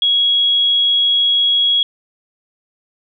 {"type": "tone", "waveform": "sine", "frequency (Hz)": 3322, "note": "G#7", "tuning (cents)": 0, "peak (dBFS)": -11, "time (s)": [0.02, 1.83], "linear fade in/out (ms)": 2, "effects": []}